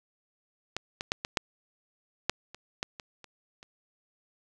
clicks, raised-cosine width 0.2 ms, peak -14 / -16 / -9 / -15 / -7 / -7 / -26 / -13 / -23 / -29 / -30 dBFS, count 11, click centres 0.766 / 1.009 / 1.119 / 1.249 / 1.372 / 2.296 / 2.546 / 2.829 / 2.998 / 3.243 / 3.629 s, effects none

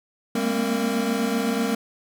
square tone cluster, 201.6 / 226.2 / 234.1 / 266.2 / 463 Hz, G3 / A3 / A#3 / C4 / A#4, +49 / +48 / +8 / +30 / -12 cents, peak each -29 dBFS, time 0.35-1.75 s, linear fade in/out 5 ms, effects none

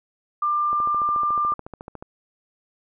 sine tone, 1192 Hz, D6, 25 cents sharp, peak -19 dBFS, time 0.42-1.54 s, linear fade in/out 5 ms
click train, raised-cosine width 1 ms, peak -22 dBFS, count 19, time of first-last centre 0.73-2.025 s, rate 13.9 Hz
effects none

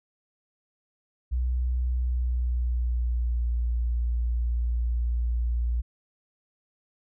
sine tone with pitch glide, 62 to 59.06 Hz, B1 to A#1, +7 to +23 cents, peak -23 dBFS, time 1.31-5.82 s, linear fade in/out 20 ms, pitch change -84 cents, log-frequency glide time 1.91-3.51 s, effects none

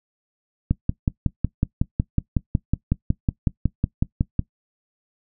click train, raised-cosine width 5 ms, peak -6 dBFS, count 21, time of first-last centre 0.71-4.393 s, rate 5.43 Hz, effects noise-tail reverb RT60 0.1 s tail -20 dB re dry

